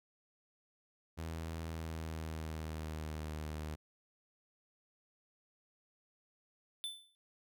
sawtooth tone with pitch glide, 81.4 to 76.96 Hz, E2 to D#2, -21 to -18 cents, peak -36 dBFS, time 1.17-3.76 s, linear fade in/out 20 ms, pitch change -97 cents, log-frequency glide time 1.65-3.36 s
square tone with exponential decay, 3520 Hz, A7, in tune, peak -36 dBFS, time 6.84-7.15 s, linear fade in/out 0 ms, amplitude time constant 66 ms
effects none

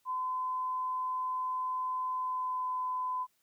sine tone with pitch glide, 1020 to 1012.4 Hz, C6 to B5, -44 to +43 cents, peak -31 dBFS, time 0.05-3.27 s, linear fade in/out 50 ms, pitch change -13 cents, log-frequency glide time 2.13-2.76 s, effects white hiss -74 dBFS RMS until 3.42 s

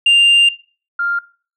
sine tone pair in turn, 2794 / 1397 Hz, F7 / F6, 0 / 0 cents, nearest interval octave, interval 1200 cents, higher first, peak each -5 / -15 dBFS, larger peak first, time 0.06-0.49 / 0.99-1.19 s, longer first, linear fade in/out 5 ms, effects noise-tail reverb RT60 0.4 s tail -20 dB re dry + tanh soft clip ceiling -6 dBFS

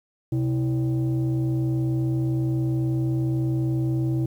sine tone pair together, 128.2 / 325.6 Hz, C3 / E4, -35 / -21 cents, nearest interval octave + major third, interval 1614 cents, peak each -20 / -24 dBFS, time 0.32-4.26 s, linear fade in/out 5 ms, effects tanh soft clip ceiling -18 dBFS + 9-bit

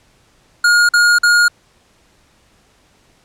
square tone bursts, 1428 Hz, F6, 38 cents sharp, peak -9 dBFS, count 3, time 0.64-1.482 s, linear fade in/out 5 ms, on 250 ms, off 46 ms, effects pink hiss -54 dBFS RMS until 3.24 s + low-pass 9000 Hz 12 dB/octave

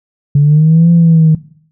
sine linear two-way sweep, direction up then down, 141.3 to 170.7 to 155.7 Hz, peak -3 dBFS, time 0.35-1.35 s, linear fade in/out 5 ms, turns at 0.91 s, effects noise-tail reverb RT60 0.6 s tail -18 dB re dry + tanh soft clip ceiling 0 dBFS

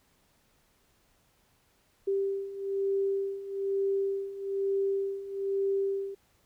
sine beating tone pair, 392 / 393.1 Hz, G4 / G4, 0 / +5 cents, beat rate 1.1 Hz, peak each -33 / -29 dBFS, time 2.07-6.15 s, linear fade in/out 10 ms, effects pink hiss -68 dBFS RMS until 6.45 s

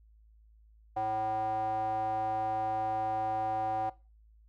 square tone with band-pass filter, 109 Hz, A2, 16 cents flat, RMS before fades -32 dBFS, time 0.96-3.9 s, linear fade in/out 10 ms, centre 730 Hz, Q 9, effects noise-tail reverb RT60 0.3 s tail -19 dB re dry + added 54 Hz sine -57 dBFS peak until 4.48 s

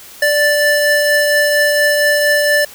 square tone pair together, 588.1 / 1760 Hz, D5 / A6, +2 / 0 cents, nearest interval octave + perfect fifth, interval 1898 cents, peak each -14 dBFS, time 0.22-2.65 s, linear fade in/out 5 ms, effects white hiss -37 dBFS RMS until 2.74 s

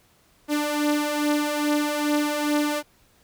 sawtooth beating tone pair, 294.4 / 296.8 Hz, D4 / D4, +4 / +18 cents, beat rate 2.4 Hz, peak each -23 / -19 dBFS, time 0.48-2.83 s, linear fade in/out 50 ms, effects pink hiss -60 dBFS RMS until 3.23 s

